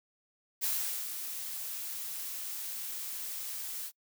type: noise with ADSR envelope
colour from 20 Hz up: blue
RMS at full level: -31 dBFS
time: 0.61-3.92 s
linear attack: 26 ms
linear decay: 430 ms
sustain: -8 dB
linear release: 66 ms
effects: noise-tail reverb RT60 0.1 s tail -25 dB re dry